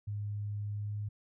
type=tone with pitch glide; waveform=sine; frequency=103.4 to 104.12 Hz; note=G#2 to G#2; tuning=-7 to +5 cents; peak=-34 dBFS; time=0.07-1.09 s; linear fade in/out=10 ms; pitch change=+12 cents; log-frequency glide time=0.73-0.95 s; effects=none